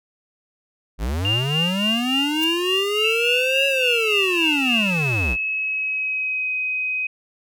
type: linear two-way sweep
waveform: square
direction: up then down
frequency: 46.25 to 554.4 to 46.25 Hz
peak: -22 dBFS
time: 0.98-5.37 s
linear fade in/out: 50 ms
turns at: 3.67 s
type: tone with tremolo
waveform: sine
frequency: 2800 Hz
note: F7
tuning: 4 cents sharp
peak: -18 dBFS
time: 1.25-4.9 s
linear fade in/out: 0 ms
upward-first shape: sine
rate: 3.5 Hz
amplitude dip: 70%
type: noise with exponential growth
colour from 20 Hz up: blue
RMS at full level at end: -27 dBFS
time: 2.36-2.44 s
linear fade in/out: 0 ms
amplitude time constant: 16 ms
type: tone with pitch glide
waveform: sine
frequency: 2641 to 2517 Hz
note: E7 to D#7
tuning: +3 to +19 cents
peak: -21 dBFS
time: 3.04-7.07 s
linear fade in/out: 5 ms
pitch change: -84 cents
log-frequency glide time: 4.4-6.52 s
effects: none